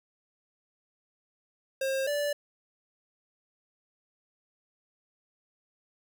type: tone pair in turn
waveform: square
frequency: 535 / 582.1 Hz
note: C5 / D5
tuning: +38 / -15 cents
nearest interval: minor second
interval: 147 cents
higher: second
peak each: -28 dBFS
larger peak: neither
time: 1.81-2.07 / 2.07-2.33 s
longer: neither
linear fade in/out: 5 ms
effects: none